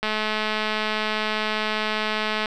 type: click train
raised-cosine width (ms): 0.3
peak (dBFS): -9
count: 523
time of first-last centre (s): 0.03-2.458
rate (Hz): 215
effects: none